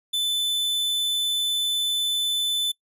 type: tone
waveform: 45% pulse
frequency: 3512 Hz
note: A7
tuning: 4 cents flat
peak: -22 dBFS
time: 0.13-2.72 s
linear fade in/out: 10 ms
effects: noise-tail reverb RT60 0.1 s tail -24 dB re dry + resampled to 32000 Hz